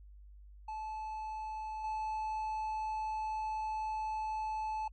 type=tone with level steps; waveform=triangle; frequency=868 Hz; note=A5; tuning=24 cents flat; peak=-36 / -32 dBFS; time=0.68-4.88 s; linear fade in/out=5 ms; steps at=1.84 s; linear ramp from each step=2 ms; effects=added 50 Hz sine -51 dBFS peak until 4.92 s + MP3 32 kbps